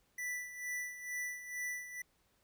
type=tone with tremolo; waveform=square; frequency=1975.5 Hz; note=B6; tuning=in tune; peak=-37 dBFS; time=0.18-2.02 s; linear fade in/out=5 ms; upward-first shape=sine; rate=2.2 Hz; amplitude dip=70%; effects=pink hiss -74 dBFS RMS until 2.43 s